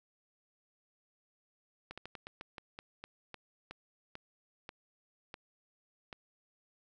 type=slowing click train; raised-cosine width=0.3 ms; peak=-28 dBFS; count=15; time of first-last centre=1.91-6.128 s; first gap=66 ms; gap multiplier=1.21; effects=none

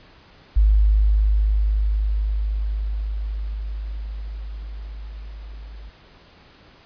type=tone with level ramp; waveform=sine; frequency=51.91 Hz; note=G#1; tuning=in tune; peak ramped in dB=-11 to -35 dBFS; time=0.56-5.9 s; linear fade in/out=10 ms; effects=pink hiss -50 dBFS RMS until 6.85 s + resampled to 11025 Hz

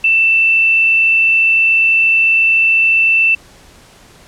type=tone with frequency modulation; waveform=sine; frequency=2666 Hz; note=E7; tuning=19 cents sharp; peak=-8 dBFS; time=0.04-3.35 s; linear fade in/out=5 ms; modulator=28.7 Hz; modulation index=0.46; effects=pink hiss -43 dBFS RMS until 4.27 s + low-pass 10000 Hz 12 dB/octave

